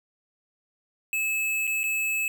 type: tone with dropouts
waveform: square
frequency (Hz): 2600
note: E7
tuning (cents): -24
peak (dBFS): -25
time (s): 1.13-2.28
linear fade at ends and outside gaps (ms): 1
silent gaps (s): 1.67-1.675 / 1.833-1.839
effects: none